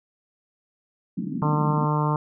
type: band-pass noise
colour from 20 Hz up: pink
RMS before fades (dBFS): -30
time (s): 1.17-1.85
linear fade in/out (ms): 2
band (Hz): 160 to 280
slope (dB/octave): 48
type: harmonic tone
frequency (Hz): 150.4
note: D3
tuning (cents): +42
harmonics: 1 / 2 / 3 / 4 / 5 / 6 / 7 / 8 / 9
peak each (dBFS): -22 / -31 / -32 / -35 / -37 / -28 / -29 / -34 / -40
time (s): 1.42-2.16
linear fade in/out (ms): 2
effects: none